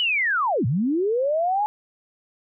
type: linear two-way sweep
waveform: sine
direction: down then up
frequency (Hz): 3017 to 103.83 to 857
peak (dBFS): -19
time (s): 0-1.66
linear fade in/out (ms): 0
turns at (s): 0.66
effects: none